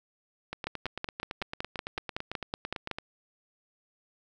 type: two click trains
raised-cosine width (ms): 0.3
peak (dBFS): -19 / -16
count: 23 / 13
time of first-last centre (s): 0.53-2.985 / 0.67-2.913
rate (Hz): 8.96 / 5.35
effects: none